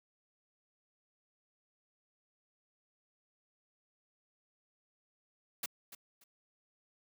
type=noise with echo; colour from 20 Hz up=white; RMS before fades=-37 dBFS; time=5.63-5.66 s; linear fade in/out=5 ms; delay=290 ms; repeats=2; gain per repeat=-13 dB; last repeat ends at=6.24 s; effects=high-pass 200 Hz 12 dB/octave